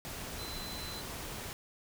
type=tone in noise; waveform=sine; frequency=4042 Hz; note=B7; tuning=39 cents sharp; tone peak=-44 dBFS; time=0.39-1.01 s; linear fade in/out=0 ms; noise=pink; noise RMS=-42 dBFS; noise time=0.05-1.53 s; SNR=-5 dB; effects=none